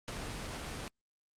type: noise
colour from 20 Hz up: pink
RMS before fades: -40 dBFS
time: 0.08-0.88 s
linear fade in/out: 0 ms
effects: low-pass 8000 Hz 12 dB/octave + Opus 48 kbps